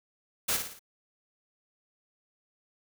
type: noise with echo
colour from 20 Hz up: white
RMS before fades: -28 dBFS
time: 0.48-0.57 s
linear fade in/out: 10 ms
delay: 56 ms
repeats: 4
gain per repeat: -6 dB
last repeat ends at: 0.794 s
effects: none